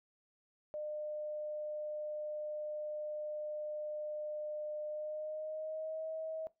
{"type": "tone with pitch glide", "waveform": "sine", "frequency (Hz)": [604, 637.3], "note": ["D5", "D#5"], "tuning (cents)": [48, 41], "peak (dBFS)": -38, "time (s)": [0.74, 6.47], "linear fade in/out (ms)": 0, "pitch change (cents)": 93, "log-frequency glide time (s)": [4.86, 6.08], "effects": ["noise-tail reverb RT60 0.2 s tail -18 dB re dry"]}